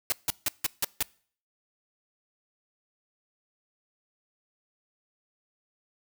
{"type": "noise bursts", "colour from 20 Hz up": "white", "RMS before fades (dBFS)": -26, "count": 6, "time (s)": [0.1, 1.026], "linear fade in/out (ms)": 0, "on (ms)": 21, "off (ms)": 160, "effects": ["noise-tail reverb RT60 0.5 s tail -24 dB re dry"]}